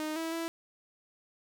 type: tone with pitch steps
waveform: sawtooth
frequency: 308.9 / 326.1 / 331 Hz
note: D#4 / E4 / E4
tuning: -12 / -19 / +7 cents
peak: -29 dBFS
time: 0-0.48 s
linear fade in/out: 0 ms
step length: 160 ms
effects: none